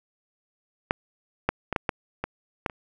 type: clicks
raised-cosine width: 0.5 ms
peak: -6 / -6 / -12 / -8 / -8 / -13 / -9 / -23 dBFS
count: 8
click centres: 0.909 / 1.49 / 1.727 / 1.762 / 1.892 / 2.24 / 2.662 / 2.698 s
effects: none